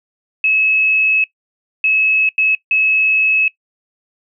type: tone bursts at uneven times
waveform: sine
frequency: 2582 Hz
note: E7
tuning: 37 cents flat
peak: -11 dBFS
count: 4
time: 0.44-1.24 / 1.84-2.29 / 2.38-2.55 / 2.71-3.48 s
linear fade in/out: 2 ms
effects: noise-tail reverb RT60 0.1 s tail -20 dB re dry